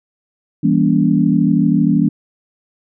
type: chord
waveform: sine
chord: E diminished seventh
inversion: none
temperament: just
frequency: 164.81 / 197.78 / 237.3 / 284.8 Hz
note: E3 / G3 / Bb3 / Db4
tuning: 0 / +16 / +31 / +47 cents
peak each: -16 dBFS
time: 0.63-2.09 s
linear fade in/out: 10 ms
effects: none